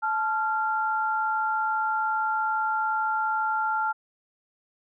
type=tone pair together; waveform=sine; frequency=871.2 / 1383 Hz; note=A5 / F6; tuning=-17 / -17 cents; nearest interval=minor sixth; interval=800 cents; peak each=-26 dBFS; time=0.02-3.93 s; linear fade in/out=20 ms; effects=none